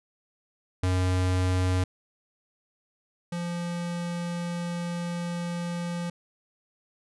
square tone pair in turn, 91.9 / 173.02 Hz, F#2 / F3, -11 / -16 cents, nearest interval major seventh, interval 1095 cents, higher second, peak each -23 / -30 dBFS, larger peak first, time 0.83-1.84 / 3.32-6.1 s, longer second, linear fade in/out 5 ms, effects resampled to 24000 Hz

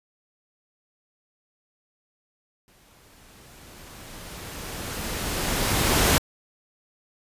pink noise with exponential growth, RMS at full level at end -18 dBFS, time 2.68-6.18 s, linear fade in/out 0 ms, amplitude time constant 760 ms, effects resampled to 32000 Hz

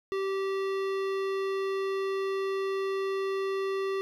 sine tone with hard clipping, 388.2 Hz, G4, 17 cents flat, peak -30 dBFS, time 0.12-4.01 s, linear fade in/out 0 ms, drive 16 dB, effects none

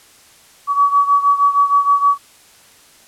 sine beating tone pair, 1135 / 1141.4 Hz, C#6 / D6, +41 / -50 cents, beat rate 6.4 Hz, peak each -12 / -16 dBFS, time 0.67-2.18 s, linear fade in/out 50 ms, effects white hiss -47 dBFS RMS until 3.07 s + low-pass 11000 Hz 12 dB/octave

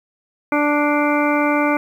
harmonic tone with a mistuned harmonic, 293.7 Hz, D4, in tune, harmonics 1 / 2 / 3 / 4 / 5 / 7 / 8, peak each -18 / -21 / -23 / -24 / -25 / -26 / -27 dBFS, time 0.52-1.77 s, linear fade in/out 2 ms, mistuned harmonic 7, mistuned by +24 cents, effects 8-bit

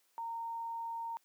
sine tone, 921 Hz, A#5, 21 cents flat, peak -37 dBFS, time 0.18-1.17 s, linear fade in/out 0 ms, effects white hiss -73 dBFS RMS until 1.24 s + high-pass 300 Hz 12 dB/octave

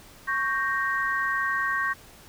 sine chord, G diminished, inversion second, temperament equal, 1108.7 / 1568 / 1864.7 Hz, Db6 / G6 / Bb6, 0 / 0 / 0 cents, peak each -28 dBFS, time 0.27-1.94 s, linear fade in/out 20 ms, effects pink hiss -50 dBFS RMS until 2.28 s

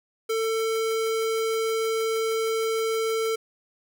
square tone, 446.8 Hz, A4, 27 cents sharp, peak -24 dBFS, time 0.29-3.36 s, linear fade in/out 10 ms, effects none

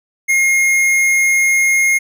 sine tone with hard clipping, 2142 Hz, C7, 40 cents sharp, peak -12 dBFS, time 0.28-1.99 s, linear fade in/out 20 ms, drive 13 dB, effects none

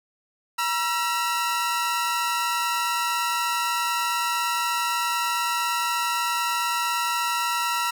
sawtooth tone pair together, 956 / 1345.6 Hz, A#5 / E6, +43 / +35 cents, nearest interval tritone, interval 592 cents, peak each -22 dBFS, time 0.58-7.91 s, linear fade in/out 10 ms, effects none

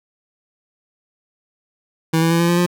25% pulse tone with pitch steps, 162.1 / 164.84 / 167.62 / 170.45 / 173.33 / 176.26 Hz, E3 / E3 / E3 / F3 / F3 / F3, -29 / 0 / +29 / -42 / -13 / +16 cents, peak -10 dBFS, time 2.13-2.664 s, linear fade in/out 10 ms, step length 89 ms, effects none

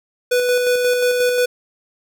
square tone with tremolo, 493.9 Hz, B4, in tune, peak -14 dBFS, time 0.31-1.46 s, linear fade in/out 10 ms, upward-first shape square, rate 5.6 Hz, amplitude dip 30%, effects none

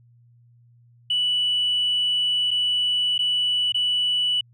sine tone with dropouts, 2960 Hz, F#7, in tune, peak -18 dBFS, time 1.1-4.41 s, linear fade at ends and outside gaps 5 ms, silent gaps 2.508-2.512 / 3.18-3.19 / 3.722-3.744 s, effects tanh soft clip ceiling -15 dBFS + added 119 Hz sine -52 dBFS peak until 4.53 s

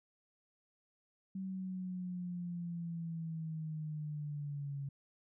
sine linear sweep, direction down, 191.4 to 138.59 Hz, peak -38 dBFS, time 1.35-4.89 s, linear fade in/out 5 ms, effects none

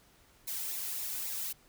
blue noise with flanger, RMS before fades -37 dBFS, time 0.47-1.53 s, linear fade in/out 10 ms, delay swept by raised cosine 0.63 to 1.83 ms, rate 3.7 Hz, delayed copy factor -0.6, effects pink hiss -63 dBFS RMS until 1.68 s

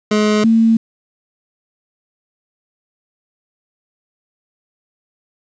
25% pulse / sine tone pair in turn, 211.8 / 225.8 Hz, G#3 / A3, +34 / +45 cents, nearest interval minor second, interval 111 cents, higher second, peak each -8 dBFS, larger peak neither, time 0.11-0.44 / 0.44-0.77 s, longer neither, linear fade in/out 5 ms, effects resampled to 16000 Hz + 7-bit

